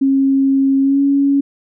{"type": "tone with pitch glide", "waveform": "sine", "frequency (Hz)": [271.2, 279], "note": ["C#4", "C#4"], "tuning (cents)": [-38, 11], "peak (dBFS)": -10, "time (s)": [0.01, 1.41], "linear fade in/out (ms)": 10, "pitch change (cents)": 49, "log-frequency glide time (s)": [0.81, 1.01], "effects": []}